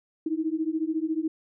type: beating tone pair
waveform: sine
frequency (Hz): 311.1 / 325.1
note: D#4 / E4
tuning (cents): 0 / -24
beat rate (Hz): 14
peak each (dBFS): -28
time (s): 0.26-1.28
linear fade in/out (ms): 5
effects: none